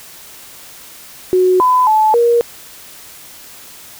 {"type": "tone with pitch steps", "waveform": "sine", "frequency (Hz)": [368, 1006, 866, 472.3], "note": ["F#4", "B5", "A5", "A#4"], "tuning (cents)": [-9, 32, -28, 23], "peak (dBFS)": -8, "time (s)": [1.33, 2.41], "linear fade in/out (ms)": 0, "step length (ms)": 270, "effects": ["white hiss -37 dBFS RMS until 3.99 s"]}